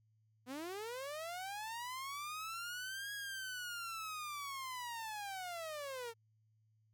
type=linear two-way sweep; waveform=sawtooth; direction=up then down; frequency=239.5 to 1661.2 to 446.8 Hz; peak=-38 dBFS; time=0.46-6.14 s; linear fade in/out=50 ms; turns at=3.13 s; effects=added 109 Hz sine -70 dBFS peak until 6.93 s + MP3 96 kbps